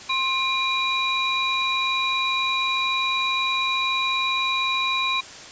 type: tone cluster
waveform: sine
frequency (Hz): 1057 / 2402 / 3889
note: C6 / D7 / B7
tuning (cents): +17 / +38 / -27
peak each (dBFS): -25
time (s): 0.09-5.21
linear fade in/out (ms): 10
effects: white hiss -40 dBFS RMS until 5.51 s + resampled to 16000 Hz